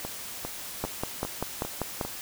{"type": "two click trains", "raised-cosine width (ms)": 1, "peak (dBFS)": [-14, -19], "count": [7, 6], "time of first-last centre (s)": [[0.84, 2.012], [0.05, 2.05]], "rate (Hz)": [5.12, 2.5], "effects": ["white hiss -39 dBFS RMS until 2.21 s"]}